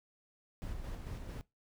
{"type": "noise with tremolo", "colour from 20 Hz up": "brown", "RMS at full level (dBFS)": -41, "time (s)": [0.62, 1.41], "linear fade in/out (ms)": 0, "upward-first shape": "square", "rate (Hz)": 4.5, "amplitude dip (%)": 35, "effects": ["noise-tail reverb RT60 0.2 s tail -20 dB re dry"]}